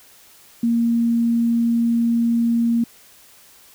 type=tone; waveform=sine; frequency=233.1 Hz; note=A#3; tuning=in tune; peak=-15 dBFS; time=0.63-2.84 s; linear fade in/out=5 ms; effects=white hiss -49 dBFS RMS until 3.74 s